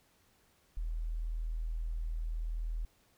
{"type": "tone", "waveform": "sine", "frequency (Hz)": 40.38, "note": "E1", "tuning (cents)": -35, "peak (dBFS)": -33, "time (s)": [0.77, 2.85], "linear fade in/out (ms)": 0, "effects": ["pink hiss -69 dBFS RMS until 3.17 s"]}